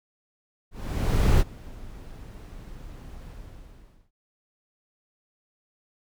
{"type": "noise with ADSR envelope", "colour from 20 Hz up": "brown", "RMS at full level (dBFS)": -17, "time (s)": [0.71, 4.11], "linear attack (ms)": 690, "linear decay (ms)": 34, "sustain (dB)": -24, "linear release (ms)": 830, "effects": []}